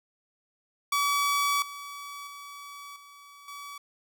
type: tone with level steps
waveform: sawtooth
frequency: 1142 Hz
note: D6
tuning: 49 cents flat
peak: -20 / -35 / -38 / -45 / -36 dBFS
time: 0.92-3.78 s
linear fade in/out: 5 ms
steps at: 1.62 / 2.27 / 2.96 / 3.48 s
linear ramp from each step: 2 ms
effects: none